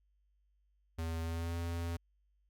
square tone with pitch glide, 82 to 84.79 Hz, E2 to E2, -9 to +49 cents, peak -36 dBFS, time 0.98-1.97 s, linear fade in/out 10 ms, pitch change +58 cents, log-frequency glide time 1.21-1.56 s, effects added 50 Hz sine -70 dBFS peak until 2.49 s

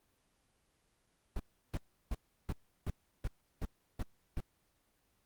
brown noise bursts, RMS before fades -35 dBFS, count 9, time 1.36-4.404 s, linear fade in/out 2 ms, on 36 ms, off 340 ms, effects pink hiss -75 dBFS RMS until 5.25 s + Opus 24 kbps

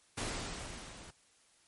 pink noise with level ramp, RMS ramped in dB -36 to -52 dBFS, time 0.17-1.11 s, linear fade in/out 10 ms, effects white hiss -67 dBFS RMS until 1.67 s + MP3 48 kbps

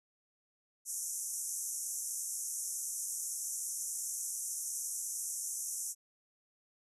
pink band-pass noise, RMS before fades -39 dBFS, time 0.85-5.95 s, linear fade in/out 50 ms, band 5800 to 12000 Hz, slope 96 dB/octave, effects none

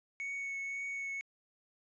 triangle tone with vibrato, 2217 Hz, C#7, in tune, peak -35 dBFS, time 0.2-1.21 s, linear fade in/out 0 ms, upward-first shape triangle, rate 1.9 Hz, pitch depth 13 cents each way, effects resampled to 16000 Hz

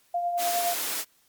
sine tone with tremolo, 698.5 Hz, F5, in tune, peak -23 dBFS, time 0.14-0.74 s, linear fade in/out 5 ms, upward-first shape triangle, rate 9.8 Hz, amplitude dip 45%
white high-pass noise, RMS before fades -30 dBFS, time 0.37-1.05 s, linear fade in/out 50 ms, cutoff 240 Hz, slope 24 dB/octave
effects white hiss -64 dBFS RMS until 1.28 s + Opus 48 kbps

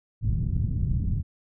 white low-pass noise, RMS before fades -25 dBFS, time 0.21-1.23 s, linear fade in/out 50 ms, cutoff 140 Hz, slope 24 dB/octave, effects none

